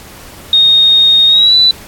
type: tone with pitch glide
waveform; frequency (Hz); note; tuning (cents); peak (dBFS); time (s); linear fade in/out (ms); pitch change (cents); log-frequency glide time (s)
sine; 3711 to 3977; A#7 to B7; -9 to +11; -4; 0.53-1.71; 2; +120; 1.28-1.55
effects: pink hiss -34 dBFS RMS until 1.87 s + AAC 64 kbps